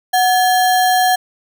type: tone with sample-and-hold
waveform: sine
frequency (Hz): 739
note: F#5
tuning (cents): -2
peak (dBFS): -10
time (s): 0.13-1.16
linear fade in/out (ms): 10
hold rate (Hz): 2450
effects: none